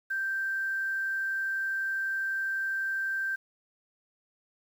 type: tone with quantisation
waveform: sine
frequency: 1568 Hz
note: G6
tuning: in tune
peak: -28 dBFS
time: 0.1-3.36 s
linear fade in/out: 10 ms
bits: 9
effects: none